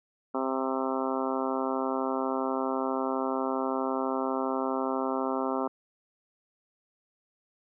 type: harmonic tone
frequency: 132.2 Hz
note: C3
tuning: 18 cents sharp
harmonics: 2 / 3 / 4 / 5 / 6 / 7 / 8 / 9 / 10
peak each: -32 / -34 / -35 / -36 / -37 / -37 / -38 / -39 / -39 dBFS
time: 0.34-5.68 s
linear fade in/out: 10 ms
effects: none